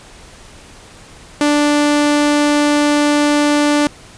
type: tone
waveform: sawtooth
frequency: 293.7 Hz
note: D4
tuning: in tune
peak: -7 dBFS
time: 1.41-3.87 s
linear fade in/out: 0 ms
effects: pink hiss -40 dBFS RMS until 4.17 s + resampled to 22050 Hz